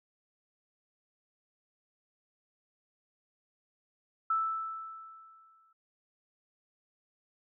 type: tone with exponential decay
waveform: sine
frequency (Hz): 1318.5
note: E6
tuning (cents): 0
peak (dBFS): -25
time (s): 4.3-5.73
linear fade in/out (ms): 5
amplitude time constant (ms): 310
effects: none